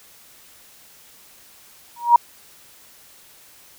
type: tone with exponential growth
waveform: sine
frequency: 949 Hz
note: A#5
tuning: 31 cents sharp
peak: -4 dBFS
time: 1.96-2.16 s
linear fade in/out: 5 ms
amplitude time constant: 43 ms
effects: white hiss -49 dBFS RMS until 3.78 s